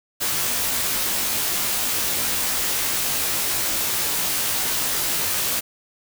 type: noise with comb filter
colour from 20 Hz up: white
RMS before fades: -23 dBFS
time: 0.2-5.61 s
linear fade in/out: 20 ms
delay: 18 ms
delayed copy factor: -0.9
effects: none